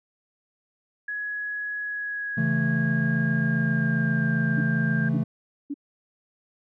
sine tone with pitch glide, 1678 to 1594.8 Hz, G#6 to G6, +17 to +29 cents, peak -28 dBFS, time 1.08-5.09 s, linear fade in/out 5 ms, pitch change -88 cents, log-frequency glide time 1.83-4.36 s
triangle chord, A major, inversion first, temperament just, 137.5 / 165 / 220 Hz, C#3 / E3 / A3, -14 / +2 / 0 cents, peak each -24 dBFS, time 2.37-5.24 s, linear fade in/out 10 ms
sine tone bursts, 285.6 Hz, D4, 48 cents flat, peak -27 dBFS, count 3, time 4.57-5.742 s, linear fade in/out 10 ms, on 44 ms, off 520 ms
effects none

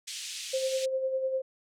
pink band-pass noise, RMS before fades -39 dBFS, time 0.07-0.86 s, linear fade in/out 10 ms, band 2700 to 8800 Hz, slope 24 dB/octave
sine tone with tremolo, 526 Hz, C5, 9 cents sharp, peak -25 dBFS, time 0.53-1.42 s, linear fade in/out 10 ms, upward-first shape sine, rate 10 Hz, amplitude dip 50%
effects none

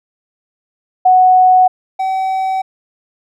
sine / triangle tone pair in turn, 740 / 761.7 Hz, F#5 / G5, 0 / -50 cents, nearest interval minor second, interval 50 cents, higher second, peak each -5 / -12 dBFS, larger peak first, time 1.05-1.68 / 1.99-2.62 s, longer neither, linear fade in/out 10 ms, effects none

